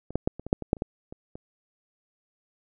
clicks, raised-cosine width 2 ms, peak -26 / -10 / -9 / -24 / -22 / -6 / -21 / -7 / -30 / -14 / -26 / -26 dBFS, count 12, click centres 0.106 / 0.156 / 0.275 / 0.396 / 0.466 / 0.529 / 0.623 / 0.731 / 0.768 / 0.821 / 1.125 / 1.355 s, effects none

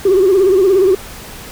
sine tone with vibrato, 381 Hz, G4, 49 cents flat, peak -6 dBFS, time 0.05-0.95 s, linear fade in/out 5 ms, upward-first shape sine, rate 17 Hz, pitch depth 98 cents each way, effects tanh soft clip ceiling -4 dBFS + pink hiss -32 dBFS RMS until 1.51 s

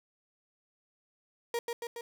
35% pulse tone with echo, 470.6 Hz, A#4, 16 cents sharp, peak -28 dBFS, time 1.54-1.59 s, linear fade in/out 2 ms, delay 140 ms, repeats 3, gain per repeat -3 dB, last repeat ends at 2.01 s, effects none

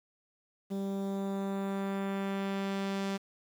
sawtooth tone with low-pass filter sweep, 196 Hz, G3, in tune, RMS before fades -34 dBFS, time 0.7-3.18 s, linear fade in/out 20 ms, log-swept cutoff 490 to 6900 Hz, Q 0.8, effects 9-bit

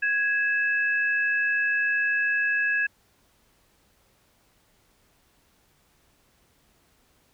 sine tone pair together, 1661.2 / 2614 Hz, G#6 / E7, 0 / -15 cents, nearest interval minor sixth, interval 785 cents, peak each -22 / -29 dBFS, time 0.02-2.87 s, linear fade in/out 10 ms, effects pink hiss -64 dBFS RMS until 7.33 s

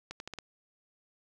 accelerating click train, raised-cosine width 0.2 ms, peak -23 dBFS, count 5, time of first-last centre 0.11-0.387 s, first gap 91 ms, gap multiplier 0.82, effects none

